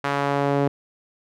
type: tone with band-pass filter sweep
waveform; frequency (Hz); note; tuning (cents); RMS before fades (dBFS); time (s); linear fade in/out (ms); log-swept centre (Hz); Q
sawtooth; 141.3; C#3; +34; -22; 0.04-0.68; 5; 1300 to 440; 0.97
effects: none